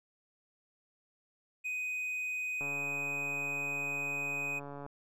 triangle tone, 2500 Hz, D#7, 8 cents sharp, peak -32 dBFS, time 1.64-4.6 s, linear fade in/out 20 ms
click train, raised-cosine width 1 ms, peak -31 dBFS, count 321, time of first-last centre 2.61-4.864 s, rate 142 Hz
effects none

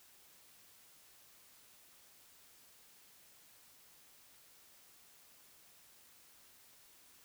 silence, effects white hiss -63 dBFS RMS until 7.24 s

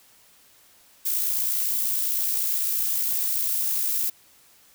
violet noise with amplitude modulation, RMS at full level -23 dBFS, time 1.05-4.1 s, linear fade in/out 10 ms, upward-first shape sine, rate 59.9 Hz, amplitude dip 40%, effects white hiss -56 dBFS RMS until 4.74 s

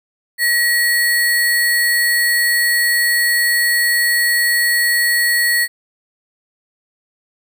sine tone with sample-and-hold, 1911 Hz, A#6, 43 cents sharp, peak -12 dBFS, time 0.38-5.68 s, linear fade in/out 50 ms, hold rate 6300 Hz, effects none

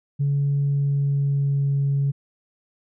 sine tone with pitch glide, 141.4 to 139.61 Hz, C#3 to C#3, +35 to +13 cents, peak -17 dBFS, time 0.19-2.12 s, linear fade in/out 20 ms, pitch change -22 cents, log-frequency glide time 0.61-1.78 s, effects tanh soft clip ceiling -15 dBFS

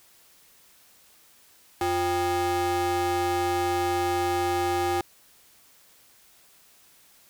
square ring-modulated tone, 220 Hz, A3, in tune, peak -21 dBFS, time 1.81-5.01 s, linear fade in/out 2 ms, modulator 572 Hz, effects white hiss -57 dBFS RMS until 7.29 s

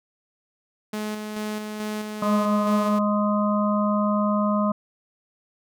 sawtooth tone with tremolo, 212.7 Hz, G#3, 42 cents sharp, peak -23 dBFS, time 0.93-2.99 s, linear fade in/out 5 ms, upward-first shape square, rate 2.3 Hz, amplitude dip 35%
harmonic tone, 207.7 Hz, G#3, in tune, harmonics 1 / 3 / 5 / 6, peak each -21 / -26 / -28 / -29 dBFS, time 2.22-4.72 s, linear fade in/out 5 ms
effects none

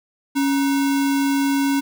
sine tone with sample-and-hold, 277.2 Hz, C#4, in tune, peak -16 dBFS, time 0.35-1.81 s, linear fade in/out 20 ms, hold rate 1225 Hz, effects none

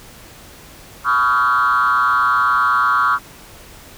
sine tone with frequency modulation, 1255 Hz, D#6, 15 cents sharp, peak -11 dBFS, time 1.04-3.19 s, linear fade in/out 50 ms, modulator 128 Hz, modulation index 1.6, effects tanh soft clip ceiling -9 dBFS + pink hiss -41 dBFS RMS until 3.97 s

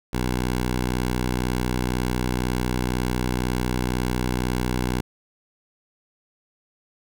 10% pulse tone, 62 Hz, B1, 7 cents sharp, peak -14 dBFS, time 0.13-5.01 s, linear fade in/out 5 ms, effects none

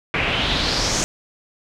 pink noise with low-pass filter sweep, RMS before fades -21 dBFS, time 0.14-1.04 s, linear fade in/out 0 ms, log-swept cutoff 2300 to 6900 Hz, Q 3.7, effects none

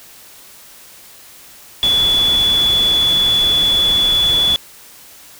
sine tone in noise, 3431 Hz, A7, 44 cents flat, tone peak -11 dBFS, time 1.83-4.56 s, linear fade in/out 0 ms, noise pink, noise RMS -26 dBFS, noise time 1.83-4.56 s, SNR +12 dB, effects white hiss -41 dBFS RMS until 5.39 s

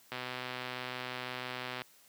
click train, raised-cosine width 0.3 ms, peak -22 dBFS, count 215, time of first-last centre 0.12-1.818 s, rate 126 Hz, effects white hiss -62 dBFS RMS until 2.08 s + high-pass 100 Hz 12 dB/octave

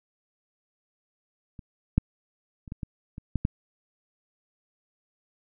clicks, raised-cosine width 5 ms, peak -29 / -7 / -30 / -22 / -20 / -26 / -13 / -11 dBFS, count 8, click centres 1.592 / 1.98 / 2.678 / 2.721 / 2.832 / 3.181 / 3.357 / 3.451 s, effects none

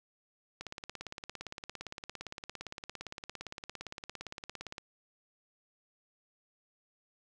click train, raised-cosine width 0.2 ms, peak -24 dBFS, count 74, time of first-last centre 0.61-4.781 s, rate 17.5 Hz, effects none

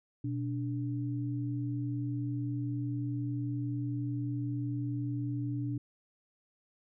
sine tone pair together, 122.52 / 291.4 Hz, B2 / D4, -13 / -13 cents, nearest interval octave + minor third, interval 1500 cents, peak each -33 / -36 dBFS, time 0.24-5.78 s, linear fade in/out 5 ms, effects none

